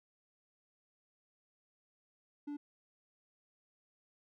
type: tone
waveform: triangle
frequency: 291 Hz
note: D4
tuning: 16 cents flat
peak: -37 dBFS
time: 2.47-2.57 s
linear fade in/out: 10 ms
effects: none